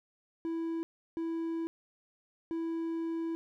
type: tone bursts at uneven times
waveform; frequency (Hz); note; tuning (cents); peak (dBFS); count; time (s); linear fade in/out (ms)
triangle; 329.6; E4; 0; -30; 3; 0.45-0.83 / 1.17-1.67 / 2.51-3.35; 0
effects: none